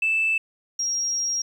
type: tone pair in turn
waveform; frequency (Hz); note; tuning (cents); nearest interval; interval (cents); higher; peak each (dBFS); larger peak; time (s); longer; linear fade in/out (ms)
sine; 2638 / 5622; E7 / F8; +1 / +11; octave + minor second; 1310; second; -18 / -22; first; 0.02-0.38 / 0.79-1.42; second; 5
effects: tanh soft clip ceiling -15 dBFS + 9-bit